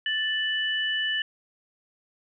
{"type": "tone pair together", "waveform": "sine", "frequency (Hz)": [1760, 2968], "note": ["A6", "F#7"], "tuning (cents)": [0, 5], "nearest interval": "major sixth", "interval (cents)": 905, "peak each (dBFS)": -27, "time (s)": [0.06, 1.22], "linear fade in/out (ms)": 2, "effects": []}